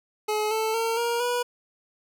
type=tone with pitch steps; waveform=25% pulse; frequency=425.9 / 440.4 / 455.4 / 470.9 / 487 Hz; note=G#4 / A4 / A#4 / A#4 / B4; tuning=+44 / +2 / -40 / +18 / -24 cents; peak=-20 dBFS; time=0.28-1.43 s; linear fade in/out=10 ms; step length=230 ms; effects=none